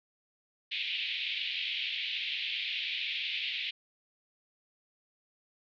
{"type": "band-pass noise", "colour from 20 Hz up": "pink", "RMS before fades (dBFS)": -35, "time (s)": [0.71, 3.71], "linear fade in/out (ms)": 10, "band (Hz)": [2300, 3800], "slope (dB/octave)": 48, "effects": []}